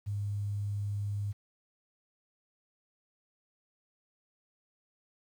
sine tone with quantisation, 101.9 Hz, G#2, 32 cents flat, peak -31 dBFS, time 0.06-1.33 s, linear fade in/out 20 ms, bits 10, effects none

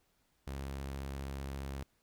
sawtooth tone with vibrato, 68.3 Hz, C#2, 25 cents flat, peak -35 dBFS, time 0.47-1.83 s, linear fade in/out 0 ms, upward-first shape sine, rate 15 Hz, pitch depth 21 cents each way, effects pink hiss -75 dBFS RMS until 2.02 s

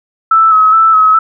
sine tone with vibrato, 1300 Hz, E6, 24 cents flat, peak -4 dBFS, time 0.31-1.19 s, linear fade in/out 5 ms, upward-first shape square, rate 2.4 Hz, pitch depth 27 cents each way, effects none

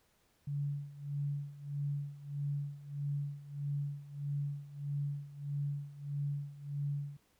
sine tone with tremolo, 143.1 Hz, D3, 45 cents flat, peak -32 dBFS, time 0.47-7.17 s, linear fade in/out 5 ms, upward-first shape sine, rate 1.6 Hz, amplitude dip 85%, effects pink hiss -72 dBFS RMS until 7.39 s

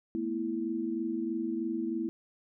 sine chord, A suspended second, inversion none, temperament equal with one note detuned, 220 / 243.1 / 329.6 Hz, A3 / B3 / E4, 0 / -27 / 0 cents, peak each -37 / -36 / -32 dBFS, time 0.15-2.09 s, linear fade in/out 0 ms, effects none

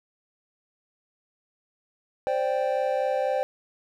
triangle chord, C suspended second, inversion none, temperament equal, 523.3 / 587.3 / 784 Hz, C5 / D5 / G5, 0 / 0 / 0 cents, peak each -24 / -26 / -27 dBFS, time 2.27-3.43 s, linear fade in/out 0 ms, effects none

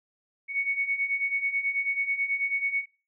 sine beating tone pair, 2217 / 2226.2 Hz, C#7 / C#7, 0 / +7 cents, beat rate 9.2 Hz, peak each -31 / -27 dBFS, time 0.48-2.86 s, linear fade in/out 50 ms, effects noise-tail reverb RT60 0.3 s tail -18 dB re dry

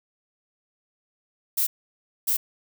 violet noise bursts at uneven times, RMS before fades -23 dBFS, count 2, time 1.57-1.67 / 2.27-2.37 s, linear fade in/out 10 ms, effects none

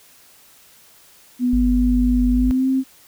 sine tone with pitch glide, 247.7 to 263.9 Hz, B3 to C4, +5 to +15 cents, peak -15 dBFS, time 1.39-2.84 s, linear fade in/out 50 ms, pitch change +110 cents, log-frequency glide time 2.34-2.68 s
sine tone, 50.3 Hz, G1, 45 cents sharp, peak -18 dBFS, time 1.53-2.51 s, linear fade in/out 0 ms
effects white hiss -50 dBFS RMS until 3.07 s

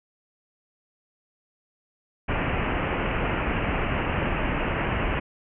pink low-pass noise, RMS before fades -26 dBFS, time 2.28-5.2 s, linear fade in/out 10 ms, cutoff 2900 Hz, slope 96 dB/octave, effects none

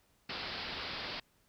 white low-pass noise, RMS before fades -41 dBFS, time 0.29-1.2 s, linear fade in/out 5 ms, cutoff 5000 Hz, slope 96 dB/octave, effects pink hiss -71 dBFS RMS until 1.48 s

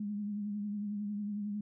sine tone with vibrato, 206.3 Hz, G#3, 11 cents flat, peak -34 dBFS, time 0-1.61 s, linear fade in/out 5 ms, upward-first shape triangle, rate 11 Hz, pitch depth 47 cents each way, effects none

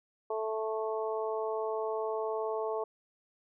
harmonic tone, 219.4 Hz, A3, 5 cents flat, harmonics 2 / 3 / 4 / 5, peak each -33 / -37 / -39 / -41 dBFS, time 0.3-2.84 s, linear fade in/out 5 ms, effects none

